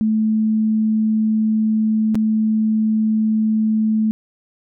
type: tone with dropouts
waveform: sine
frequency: 217.9 Hz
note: A3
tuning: 17 cents flat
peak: -14 dBFS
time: 0.01-4.11 s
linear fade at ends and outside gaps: 0 ms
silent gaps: 2.146-2.154 s
effects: none